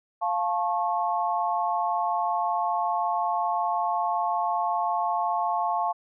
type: chord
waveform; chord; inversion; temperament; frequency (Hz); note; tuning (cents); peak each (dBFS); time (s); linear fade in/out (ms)
sine; F augmented; none; just; 698.5 / 873.1 / 1091.3; F5 / A5 / C#6; 0 / -14 / -27; -27 / -27 / -29; 0.21-5.93; 20
effects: none